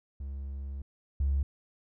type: tone pair in turn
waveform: triangle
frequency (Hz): 68.7 / 69.1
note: C#2 / C#2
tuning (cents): -15 / -5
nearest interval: unison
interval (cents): 10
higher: second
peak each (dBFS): -33 / -21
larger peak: second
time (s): 0.2-0.82 / 1.2-1.43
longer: first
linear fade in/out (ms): 5
effects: tanh soft clip ceiling -22 dBFS